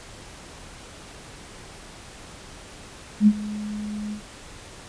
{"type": "tone with ADSR envelope", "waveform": "sine", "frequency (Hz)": 210, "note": "G#3", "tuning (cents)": 19, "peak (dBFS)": -9, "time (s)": [3.2, 4.22], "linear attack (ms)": 71, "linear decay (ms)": 53, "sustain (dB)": -19, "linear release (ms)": 97, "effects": ["pink hiss -43 dBFS RMS until 4.88 s", "resampled to 22050 Hz"]}